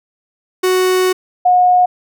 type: tone pair in turn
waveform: 45% pulse / sine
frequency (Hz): 370 / 723.9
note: F#4 / F#5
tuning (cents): 0 / -38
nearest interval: octave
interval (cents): 1162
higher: second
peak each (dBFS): -11 / -7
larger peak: second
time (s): 0.63-1.13 / 1.45-1.86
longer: first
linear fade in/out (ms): 10
effects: none